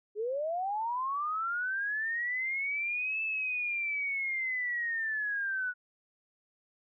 sine linear two-way sweep, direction up then down, 403.1 to 2637 to 1463 Hz, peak -30 dBFS, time 0.15-5.74 s, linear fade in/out 50 ms, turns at 3.22 s, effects none

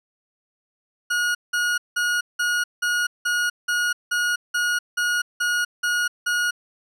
40% pulse tone bursts, 1444 Hz, F#6, 43 cents flat, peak -19 dBFS, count 13, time 1.1-6.51 s, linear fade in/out 10 ms, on 250 ms, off 180 ms, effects low-pass 11000 Hz 12 dB/octave

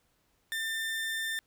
30% pulse tone, 1793 Hz, A6, 32 cents sharp, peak -29 dBFS, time 0.52-1.39 s, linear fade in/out 0 ms, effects pink hiss -72 dBFS RMS until 1.46 s

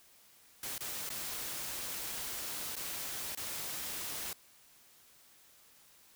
white noise with dropouts, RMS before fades -40 dBFS, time 0.63-4.33 s, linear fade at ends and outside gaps 2 ms, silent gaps 0.78-0.806 / 1.092-1.101 / 2.755-2.765 / 3.35-3.373 s, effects white hiss -62 dBFS RMS until 6.15 s

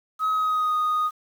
sine tone with pitch glide, 1274 to 1239.9 Hz, D#6 to D#6, +41 to -6 cents, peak -18 dBFS, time 0.19-1.11 s, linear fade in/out 50 ms, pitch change -47 cents, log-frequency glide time 0.3-0.74 s, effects tanh soft clip ceiling -19 dBFS + 8-bit

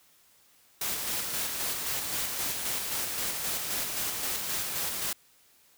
white noise with tremolo, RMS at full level -31 dBFS, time 0.81-5.13 s, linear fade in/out 5 ms, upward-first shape square, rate 3.8 Hz, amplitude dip 30%, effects white hiss -62 dBFS RMS until 5.77 s

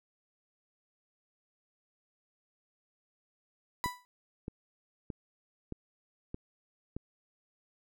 35% pulse tone with exponential decay, 987.8 Hz, B5, in tune, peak -26 dBFS, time 3.84-4.05 s, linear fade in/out 0 ms, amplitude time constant 44 ms
click train, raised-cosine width 3 ms, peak -25 dBFS, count 6, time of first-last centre 3.86-6.966 s, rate 1.61 Hz
effects none

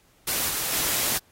white noise with level steps, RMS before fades -26 / -28 / -25 dBFS, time 0.27-1.18 s, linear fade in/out 5 ms, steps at 0.49 / 0.72 s, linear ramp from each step 10 ms, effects pink hiss -61 dBFS RMS until 1.31 s + AAC 48 kbps

